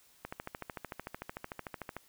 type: click train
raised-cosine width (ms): 0.5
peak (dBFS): -24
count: 24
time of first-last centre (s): 0.25-1.966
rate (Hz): 13.4
effects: white hiss -64 dBFS RMS until 2.08 s